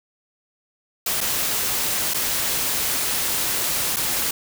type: noise with dropouts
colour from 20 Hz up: white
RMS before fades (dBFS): -23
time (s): 1.06-4.31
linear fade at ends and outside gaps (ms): 5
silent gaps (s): 1.207-1.211 / 2.138-2.143 / 3.962-3.967
effects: none